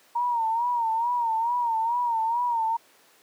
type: tone with vibrato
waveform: sine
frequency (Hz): 932.3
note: A#5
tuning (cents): 0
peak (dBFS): -22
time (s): 0.15-2.77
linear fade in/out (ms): 10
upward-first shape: sine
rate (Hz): 2.3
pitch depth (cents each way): 85
effects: pink hiss -57 dBFS RMS until 3.22 s + high-pass 400 Hz 12 dB/octave